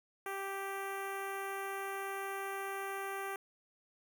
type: tone with notch filter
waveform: 10% pulse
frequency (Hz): 391.6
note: G4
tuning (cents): -2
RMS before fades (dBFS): -40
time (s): 0.26-3.36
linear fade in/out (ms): 2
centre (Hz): 4900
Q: 0.65
effects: none